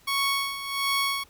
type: tone with tremolo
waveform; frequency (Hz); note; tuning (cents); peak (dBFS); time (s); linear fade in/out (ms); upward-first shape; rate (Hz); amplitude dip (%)
15% pulse; 1108.7; C#6; 0; -16; 0.07-1.24; 10; sine; 1.4; 70
effects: pink hiss -57 dBFS RMS until 1.29 s